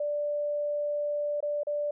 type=tone with dropouts; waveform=sine; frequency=587.3 Hz; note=D5; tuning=in tune; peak=-27 dBFS; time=0-1.91 s; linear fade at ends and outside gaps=5 ms; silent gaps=1.405-1.426 / 1.634-1.669 s; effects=none